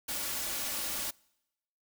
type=noise with comb filter; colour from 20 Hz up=white; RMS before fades=-35 dBFS; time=0.08-1.11 s; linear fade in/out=10 ms; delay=3.5 ms; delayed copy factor=+0.5; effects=noise-tail reverb RT60 0.9 s tail -26 dB re dry